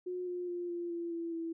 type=tone with pitch steps; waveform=sine; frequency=361.7 / 356.3 / 351 / 345.8 / 340.6 / 335.5 / 330.5 Hz; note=F#4 / F4 / F4 / F4 / F4 / E4 / E4; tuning=-39 / +35 / +9 / -17 / -43 / +31 / +5 cents; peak=-35 dBFS; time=0.06-1.53 s; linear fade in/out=10 ms; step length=210 ms; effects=none